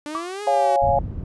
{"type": "exponential two-way sweep", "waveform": "sawtooth", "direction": "up then down", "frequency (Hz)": [291.7, 419.1, 374], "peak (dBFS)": -25, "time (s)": [0.06, 0.76], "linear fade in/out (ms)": 0, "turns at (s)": 0.43}
{"type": "tone with exponential decay", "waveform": "sine", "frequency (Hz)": 1158, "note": "D6", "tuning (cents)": -25, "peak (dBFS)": -21, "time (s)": [0.15, 0.37], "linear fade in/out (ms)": 0, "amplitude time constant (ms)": 47}
{"type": "chord", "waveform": "sine", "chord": "Db major", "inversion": "none", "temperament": "equal", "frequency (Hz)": [554.4, 698.5, 830.6], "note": ["Db5", "F5", "Ab5"], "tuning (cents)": [0, 0, 0], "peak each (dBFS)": -20, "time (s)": [0.47, 0.99], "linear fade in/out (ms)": 2}
{"type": "low-pass noise", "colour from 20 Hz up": "white", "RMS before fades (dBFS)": -28, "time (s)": [0.82, 1.24], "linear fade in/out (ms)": 2, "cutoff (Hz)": 110, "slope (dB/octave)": 12}
{"effects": ["resampled to 24000 Hz"]}